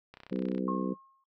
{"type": "click train", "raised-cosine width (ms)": 0.3, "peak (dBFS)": -32, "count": 15, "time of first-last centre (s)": [0.14, 0.58], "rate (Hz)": 31.8}
{"type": "harmonic tone", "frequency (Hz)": 63.7, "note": "C2", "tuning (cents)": -46, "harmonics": [3, 4, 5, 6, 7, 8], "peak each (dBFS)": [-33, -35, -37, -39, -40, -41], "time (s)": [0.31, 0.94], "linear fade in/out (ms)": 10}
{"type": "tone with exponential decay", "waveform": "sine", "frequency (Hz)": 1077, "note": "C6", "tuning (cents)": 50, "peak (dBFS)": -31, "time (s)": [0.68, 1.24], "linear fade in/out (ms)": 2, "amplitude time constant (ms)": 120}
{"effects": ["noise-tail reverb RT60 0.1 s tail -18 dB re dry"]}